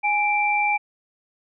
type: tone pair together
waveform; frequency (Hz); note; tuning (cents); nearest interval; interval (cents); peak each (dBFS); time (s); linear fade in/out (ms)
sine; 830.5 / 2349; G#5 / D7; 0 / 0; octave + tritone; 1800; -21; 0.03-0.78; 20
effects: none